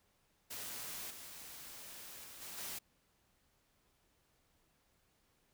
white noise with level steps, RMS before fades -45 / -51 / -53 / -48 / -44 dBFS, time 0.5-2.79 s, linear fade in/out 10 ms, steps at 1.1 / 2.24 / 2.41 / 2.57 s, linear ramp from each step 10 ms, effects pink hiss -75 dBFS RMS until 5.53 s

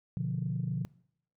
sine chord, B diminished, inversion none, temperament equal, 123.47 / 146.83 / 174.61 Hz, B2 / D3 / F3, 0 / 0 / 0 cents, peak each -34 dBFS, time 0.17-0.85 s, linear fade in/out 0 ms, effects noise-tail reverb RT60 0.7 s tail -24 dB re dry + tanh soft clip ceiling -22 dBFS

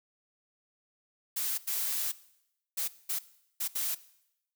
blue noise bursts at uneven times, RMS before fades -32 dBFS, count 6, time 1.36-1.58 / 1.67-2.12 / 2.77-2.88 / 3.09-3.19 / 3.6-3.68 / 3.75-3.95 s, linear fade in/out 10 ms, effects noise-tail reverb RT60 0.8 s tail -18 dB re dry

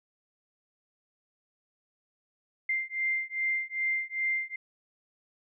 sine beating tone pair, 2093 / 2095.5 Hz, C7 / C7, 0 / +2 cents, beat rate 2.5 Hz, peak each -31 dBFS, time 2.69-4.56 s, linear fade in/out 5 ms, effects none

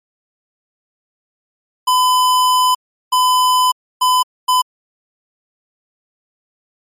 square tone bursts at uneven times, 1008 Hz, B5, 35 cents sharp, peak -11 dBFS, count 4, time 1.87-2.75 / 3.12-3.72 / 4.01-4.23 / 4.48-4.62 s, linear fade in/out 10 ms, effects MP3 64 kbps

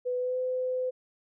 sine tone with pitch glide, 497.7 to 508.7 Hz, B4 to C5, +13 to -49 cents, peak -27 dBFS, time 0.05-0.91 s, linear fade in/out 20 ms, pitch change +38 cents, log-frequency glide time 0.18-0.38 s, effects none

